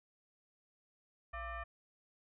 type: tone with frequency modulation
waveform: sine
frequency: 559 Hz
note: C#5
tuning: 14 cents sharp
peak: -40 dBFS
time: 1.33-1.64 s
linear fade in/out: 10 ms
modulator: 619 Hz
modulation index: 2.3
effects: none